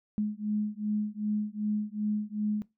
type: beating tone pair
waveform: sine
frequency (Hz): 209.4 / 212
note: G#3 / G#3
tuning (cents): +15 / +36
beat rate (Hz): 2.6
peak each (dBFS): -31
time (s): 0.18-2.62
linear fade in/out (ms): 0
effects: noise-tail reverb RT60 0.2 s tail -20 dB re dry